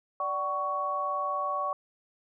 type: tone cluster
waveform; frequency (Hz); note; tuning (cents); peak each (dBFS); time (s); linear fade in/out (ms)
sine; 586 / 758 / 1116; D5 / F#5 / C#6; -4 / +42 / +11; -35 / -36 / -29; 0.2-1.73; 2
effects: none